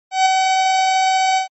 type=tone with ADSR envelope; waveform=45% pulse; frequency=758 Hz; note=F#5; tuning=42 cents sharp; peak=-9 dBFS; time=0.11-1.48 s; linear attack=150 ms; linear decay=4 ms; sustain=-4 dB; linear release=110 ms; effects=MP3 32 kbps